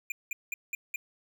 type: tone bursts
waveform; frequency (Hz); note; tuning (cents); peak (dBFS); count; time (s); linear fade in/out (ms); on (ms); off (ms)
square; 2407; D7; +42; -32; 5; 0.1-0.96; 2; 20; 190
effects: none